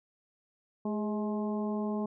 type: harmonic tone with a mistuned harmonic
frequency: 212.2 Hz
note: G#3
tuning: 38 cents sharp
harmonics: 1 / 2 / 3 / 4 / 5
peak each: -31 / -37 / -41 / -43 / -45 dBFS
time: 0.85-2.06 s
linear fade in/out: 5 ms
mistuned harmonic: 2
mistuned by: -45 cents
effects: none